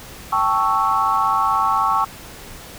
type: chord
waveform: sine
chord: A dominant seventh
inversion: third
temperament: equal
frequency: 784 / 880 / 1108.7 / 1318.5 Hz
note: G5 / A5 / C#6 / E6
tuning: 0 / 0 / 0 / 0 cents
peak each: -23 / -22 / -18 / -22 dBFS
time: 0.32-2.05 s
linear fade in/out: 10 ms
effects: pink hiss -38 dBFS RMS until 2.78 s